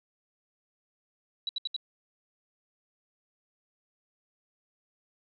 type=tone bursts; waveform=sine; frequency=3916 Hz; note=B7; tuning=15 cents flat; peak=-29 dBFS; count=4; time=1.47-1.764 s; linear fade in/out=2 ms; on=21 ms; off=70 ms; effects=none